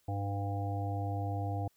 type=harmonic tone; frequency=100 Hz; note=G2; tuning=35 cents sharp; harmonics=1 / 3 / 5 / 7 / 8; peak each=-33 / -42 / -45 / -41 / -43 dBFS; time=0.08-1.68 s; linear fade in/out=5 ms; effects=white hiss -72 dBFS RMS until 1.76 s